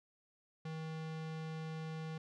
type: tone with low-pass filter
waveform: square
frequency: 159.1 Hz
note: D#3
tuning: 39 cents sharp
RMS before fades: -43 dBFS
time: 0.65-2.18 s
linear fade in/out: 5 ms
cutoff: 4600 Hz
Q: 0.8
effects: none